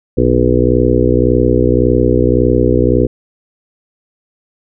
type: harmonic tone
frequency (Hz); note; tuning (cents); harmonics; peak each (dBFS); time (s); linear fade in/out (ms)
61.8; B1; +2; 1 / 2 / 4 / 5 / 6 / 7 / 8; -16 / -16 / -16 / -16 / -16 / -16 / -16; 0.17-3.07; 10
effects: none